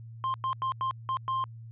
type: tone bursts at uneven times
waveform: triangle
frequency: 1053 Hz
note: C6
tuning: 11 cents sharp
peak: -25 dBFS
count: 6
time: 0.24-0.34 / 0.44-0.53 / 0.62-0.72 / 0.81-0.91 / 1.09-1.17 / 1.28-1.44 s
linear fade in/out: 0 ms
effects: added 114 Hz sine -42 dBFS peak until 1.71 s + resampled to 8000 Hz